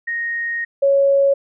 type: tone pair in turn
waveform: sine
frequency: 1864.7 / 554.4 Hz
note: A#6 / C#5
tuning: 0 / 0 cents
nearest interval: octave + major sixth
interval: 2100 cents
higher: first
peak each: -20 / -11 dBFS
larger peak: second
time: 0.07-0.65 / 0.82-1.34 s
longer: first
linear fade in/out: 10 ms
effects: none